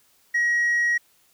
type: tone with tanh clipping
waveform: triangle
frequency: 1900 Hz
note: A#6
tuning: 33 cents sharp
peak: -19 dBFS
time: 0.34-0.98 s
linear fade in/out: 10 ms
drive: 6 dB
effects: white hiss -61 dBFS RMS until 1.33 s